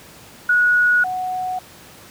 sine tone pair in turn, 1459 / 738.4 Hz, F#6 / F#5, -25 / -4 cents, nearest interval octave, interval 1179 cents, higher first, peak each -12 / -21 dBFS, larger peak first, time 0.49-1.04 / 1.04-1.59 s, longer neither, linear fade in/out 5 ms, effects pink hiss -43 dBFS RMS until 2.1 s + high-pass 80 Hz 12 dB/octave

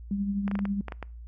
sine tone with tremolo, 199.8 Hz, G3, 33 cents sharp, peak -24 dBFS, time 0.11-0.81 s, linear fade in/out 2 ms, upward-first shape triangle, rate 12 Hz, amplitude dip 55%
clicks, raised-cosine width 0.5 ms, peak -20 dBFS, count 8, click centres 0.479 / 0.514 / 0.554 / 0.591 / 0.654 / 0.883 / 0.922 / 1.027 s
effects noise-tail reverb RT60 0.4 s tail -25 dB re dry + added 58 Hz sine -40 dBFS peak until 1.27 s

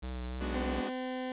square tone with vibrato, 62.6 Hz, B1, 24 cents sharp, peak -36 dBFS, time 0.02-0.81 s, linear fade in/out 20 ms, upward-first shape triangle, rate 3.4 Hz, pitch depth 35 cents each way
sawtooth chord, G# half-diminished seventh, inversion none, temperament equal, 207.7 / 246.9 / 293.7 / 370 Hz, G#3 / B3 / D4 / F#4, 0 / 0 / 0 / 0 cents, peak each -37 dBFS, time 0.4-0.9 s, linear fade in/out 20 ms
20% pulse tone, 256 Hz, C4, 38 cents flat, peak -30 dBFS, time 0.54-1.32 s, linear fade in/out 2 ms
effects resampled to 8000 Hz + 9-bit

